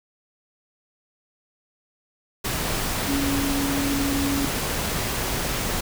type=tone in noise; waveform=sine; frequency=279 Hz; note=C#4; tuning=11 cents sharp; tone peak=-23 dBFS; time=3.07-4.46 s; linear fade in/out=10 ms; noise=pink; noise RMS=-26 dBFS; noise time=2.44-5.81 s; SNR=0 dB; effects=none